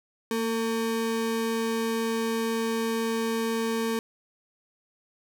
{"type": "ring-modulated tone", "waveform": "square", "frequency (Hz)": 340, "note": "F4", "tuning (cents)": -46, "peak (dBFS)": -23, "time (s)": [0.31, 3.99], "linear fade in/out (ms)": 0, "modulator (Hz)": 111, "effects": []}